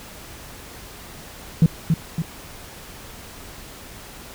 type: tone with echo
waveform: sine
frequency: 162.3 Hz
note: E3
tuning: 27 cents flat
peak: -7 dBFS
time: 1.62-1.66 s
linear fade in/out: 2 ms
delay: 280 ms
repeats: 2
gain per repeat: -6 dB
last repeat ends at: 2.22 s
effects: tanh soft clip ceiling -7 dBFS + pink hiss -40 dBFS RMS until 4.34 s